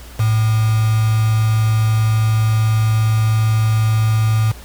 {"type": "tone with quantisation", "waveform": "sine", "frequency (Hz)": 110, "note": "A2", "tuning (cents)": 0, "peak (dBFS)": -12, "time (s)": [0.19, 4.52], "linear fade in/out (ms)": 10, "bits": 4, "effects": ["added 60 Hz sine -36 dBFS peak until 4.64 s", "pink hiss -40 dBFS RMS until 4.64 s"]}